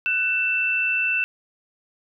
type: tone pair together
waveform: sine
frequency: 1496.2 / 2666 Hz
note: F#6 / E7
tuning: +19 / +19 cents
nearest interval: minor seventh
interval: 1000 cents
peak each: -27 / -20 dBFS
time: 0.06-1.24 s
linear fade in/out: 0 ms
effects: none